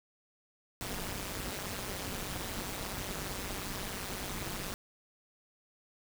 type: noise with amplitude modulation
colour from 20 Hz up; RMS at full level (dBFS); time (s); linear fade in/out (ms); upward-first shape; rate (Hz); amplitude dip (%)
pink; -35; 0.81-4.74; 0; sine; 194; 90
effects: none